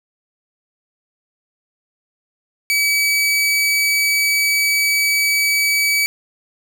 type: tone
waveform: sawtooth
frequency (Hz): 2285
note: D7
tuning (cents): -48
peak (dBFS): -11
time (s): 2.7-6.06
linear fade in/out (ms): 0
effects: none